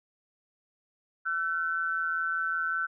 sine tone pair together, 1349 / 1514.2 Hz, E6 / F#6, +40 / +40 cents, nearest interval major second, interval 200 cents, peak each -31 / -29 dBFS, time 1.25-2.87 s, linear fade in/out 20 ms, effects none

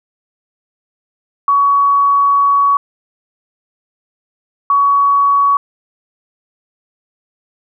sine tone bursts at uneven times, 1125 Hz, C#6, 25 cents sharp, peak -8 dBFS, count 2, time 1.48-2.77 / 4.7-5.57 s, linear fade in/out 2 ms, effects none

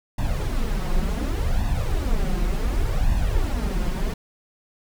brown noise with flanger, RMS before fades -22 dBFS, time 0.18-4.14 s, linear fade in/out 5 ms, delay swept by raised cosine 1.1 to 5.6 ms, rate 0.68 Hz, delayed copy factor +0.75, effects none

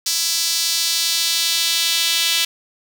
sawtooth tone with high-pass filter sweep, 332.5 Hz, E4, 15 cents sharp, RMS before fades -19 dBFS, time 0.06-2.45 s, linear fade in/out 5 ms, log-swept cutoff 5000 to 3300 Hz, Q 2, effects none

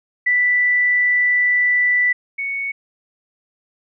sine tone pair in turn, 1975.5 / 2221 Hz, B6 / C#7, 0 / +3 cents, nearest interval major second, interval 203 cents, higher second, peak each -13 / -21 dBFS, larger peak first, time 0.26-2.13 / 2.38-2.72 s, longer first, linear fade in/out 10 ms, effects none

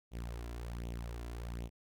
sawtooth tone with flanger, 58.5 Hz, A#1, 7 cents sharp, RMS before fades -42 dBFS, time 0.11-1.7 s, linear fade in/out 50 ms, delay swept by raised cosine 0.3 to 3 ms, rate 1.3 Hz, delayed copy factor +0.65, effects none

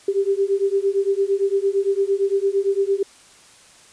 sine beating tone pair, 390 / 398.8 Hz, G4 / G4, -9 / +30 cents, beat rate 8.8 Hz, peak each -20 dBFS, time 0.08-3.03 s, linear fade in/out 5 ms, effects white hiss -49 dBFS RMS until 3.92 s + resampled to 22050 Hz

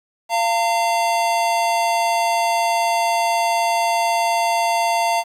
square tone pair together, 689.4 / 908 Hz, F5 / A#5, -23 / -46 cents, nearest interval perfect fourth, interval 477 cents, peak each -20 dBFS, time 0.29-5.24 s, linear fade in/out 50 ms, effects low-pass 11000 Hz 12 dB/octave + 8-bit

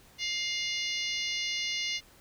harmonic tone with a mistuned harmonic, 700 Hz, F5, 4 cents sharp, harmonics 3 / 4 / 5 / 6 / 7 / 8 / 9, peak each -35 / -36 / -38 / -38 / -40 / -42 / -43 dBFS, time 0.18-2.01 s, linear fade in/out 50 ms, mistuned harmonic 4, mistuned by +35 cents, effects pink hiss -58 dBFS RMS until 2.2 s

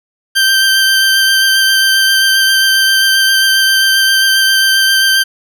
20% pulse tone with vibrato, 1564 Hz, G6, 4 cents flat, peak -3 dBFS, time 0.35-5.24 s, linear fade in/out 20 ms, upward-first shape sine, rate 7.5 Hz, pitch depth 13 cents each way, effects none

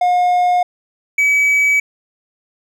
triangle tone pair in turn, 717 / 2282 Hz, F5 / C#7, +45 / +50 cents, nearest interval octave + minor sixth, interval 2005 cents, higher second, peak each -9 dBFS, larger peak neither, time 0.01-0.63 / 1.18-1.8 s, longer neither, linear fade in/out 5 ms, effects none

